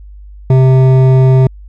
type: tone with hard clipping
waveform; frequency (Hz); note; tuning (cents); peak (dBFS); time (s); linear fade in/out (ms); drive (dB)
triangle; 130.81; C3; 0; -6; 0.5-1.47; 2; 15
effects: added 50 Hz sine -30 dBFS peak until 1.68 s